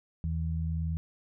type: tone pair together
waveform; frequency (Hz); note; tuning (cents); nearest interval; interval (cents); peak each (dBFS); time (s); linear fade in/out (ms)
sine; 80.88 / 162; E2 / E3; -32 / -30; octave; 1202; -30 / -33; 0.24-0.97; 0
effects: none